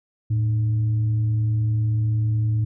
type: tone with frequency modulation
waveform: sine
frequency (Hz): 110.8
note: A2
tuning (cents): +13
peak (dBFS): -18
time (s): 0.3-2.65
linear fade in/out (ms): 10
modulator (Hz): 192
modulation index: 0.2
effects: none